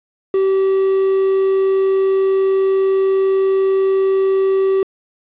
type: tone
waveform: triangle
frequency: 385.3 Hz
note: G4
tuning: 30 cents flat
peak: -10 dBFS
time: 0.34-4.83 s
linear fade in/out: 2 ms
effects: resampled to 8000 Hz + 7-bit